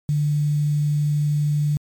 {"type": "tone with quantisation", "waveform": "sine", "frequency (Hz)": 147.9, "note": "D3", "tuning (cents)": 13, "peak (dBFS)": -17, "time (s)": [0.09, 1.77], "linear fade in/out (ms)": 0, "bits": 7, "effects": ["MP3 96 kbps"]}